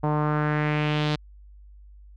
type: tone with low-pass filter sweep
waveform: sawtooth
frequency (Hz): 150.5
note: D3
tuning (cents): +43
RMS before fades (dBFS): -24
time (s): 0.03-1.16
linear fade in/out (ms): 10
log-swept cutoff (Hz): 890 to 4100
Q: 2.5
effects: added 50 Hz sine -45 dBFS peak until 2.16 s